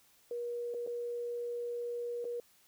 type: tone with dropouts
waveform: sine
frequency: 478.1 Hz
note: A#4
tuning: 44 cents sharp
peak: -35 dBFS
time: 0.31-2.4 s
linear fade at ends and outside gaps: 2 ms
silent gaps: 0.74-0.745 / 0.865-0.873 / 2.244-2.251 s
effects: white hiss -66 dBFS RMS until 2.67 s